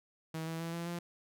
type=tone with pitch steps; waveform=sawtooth; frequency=160.6 / 163.5 / 166.46 / 169.46 / 172.52 Hz; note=E3 / E3 / E3 / E3 / F3; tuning=-45 / -14 / +17 / +48 / -21 cents; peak=-33 dBFS; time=0.34-0.99 s; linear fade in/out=5 ms; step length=130 ms; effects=none